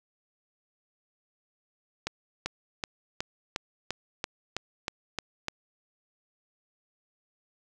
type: accelerating click train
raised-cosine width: 0.2 ms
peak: -13 dBFS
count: 11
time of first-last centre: 2.07-5.483 s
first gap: 390 ms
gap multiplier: 0.97
effects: none